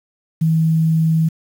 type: tone with quantisation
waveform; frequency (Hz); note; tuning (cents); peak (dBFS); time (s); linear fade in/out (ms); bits
sine; 161; E3; -41; -12; 0.41-1.29; 10; 7
effects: none